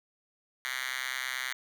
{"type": "tone with high-pass filter", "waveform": "5% pulse", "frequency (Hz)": 129.4, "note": "C3", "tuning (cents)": -19, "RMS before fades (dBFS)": -35, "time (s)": [0.65, 1.53], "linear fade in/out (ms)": 0, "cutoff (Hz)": 2100, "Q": 3.7, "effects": []}